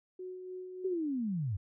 sine tone with tremolo, 368.2 Hz, F#4, 8 cents flat, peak -39 dBFS, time 0.19-0.94 s, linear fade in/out 5 ms, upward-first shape sine, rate 3.4 Hz, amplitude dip 35%
sine linear sweep, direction down, 391.2 to 87.31 Hz, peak -31 dBFS, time 0.84-1.57 s, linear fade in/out 10 ms
effects none

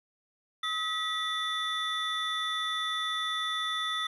triangle tone cluster, 1276 / 1946 / 3520 Hz, D#6 / B6 / A7, +43 / -26 / 0 cents, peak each -32 / -34 / -31 dBFS, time 0.63-4.07 s, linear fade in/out 5 ms, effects resampled to 32000 Hz

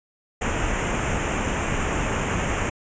pink band-stop noise, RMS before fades -24 dBFS, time 0.41-2.7 s, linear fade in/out 10 ms, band 2900 to 6700 Hz, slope 48 dB/octave, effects resampled to 16000 Hz

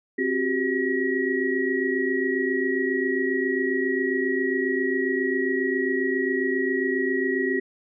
sine tone cluster, 264.8 / 366.6 / 394 / 1911 Hz, C4 / F#4 / G4 / A#6, +21 / -16 / +9 / +43 cents, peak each -27 dBFS, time 0.18-7.6 s, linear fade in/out 10 ms, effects none

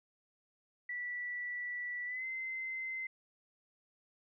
sine tone with pitch glide, 1959 to 2066 Hz, B6 to C7, -15 to -22 cents, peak -37 dBFS, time 0.89-3.07 s, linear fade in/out 5 ms, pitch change +93 cents, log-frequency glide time 2.06-2.25 s, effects none

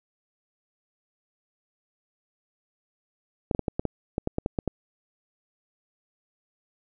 clicks, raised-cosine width 2 ms, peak -12 dBFS, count 12, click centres 3.512 / 3.549 / 3.593 / 3.682 / 3.795 / 3.853 / 4.181 / 4.274 / 4.384 / 4.461 / 4.588 / 4.677 s, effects none

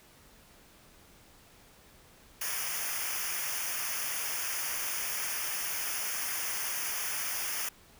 white noise with comb filter, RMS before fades -34 dBFS, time 2.41-7.69 s, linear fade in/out 5 ms, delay 0.25 ms, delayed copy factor -0.9, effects pink hiss -58 dBFS RMS until 7.99 s

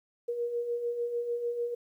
sine beating tone pair, 470.3 / 477 Hz, A#4 / A#4, +15 / +40 cents, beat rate 6.7 Hz, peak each -39 / -30 dBFS, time 0.28-1.75 s, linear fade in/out 10 ms, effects 11-bit

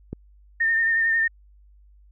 click, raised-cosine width 3 ms, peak -18 dBFS, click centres 0.13 s
sine tone with vibrato, 1819 Hz, A#6, 43 cents flat, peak -18 dBFS, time 0.6-1.28 s, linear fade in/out 10 ms, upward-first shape triangle, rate 11 Hz, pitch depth 35 cents each way
effects added 50 Hz sine -50 dBFS peak until 2.11 s

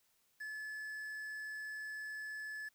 triangle tone with quantisation, 1723 Hz, A6, 37 cents flat, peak -40 dBFS, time 0.4-2.69 s, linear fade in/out 10 ms, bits 10, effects white hiss -75 dBFS RMS until 2.74 s

